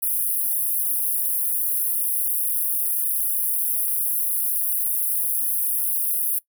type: high-pass noise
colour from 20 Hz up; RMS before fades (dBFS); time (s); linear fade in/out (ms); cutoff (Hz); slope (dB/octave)
pink; -23; 0.02-6.39; 10; 9900; 96
effects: noise-tail reverb RT60 0.1 s tail -20 dB re dry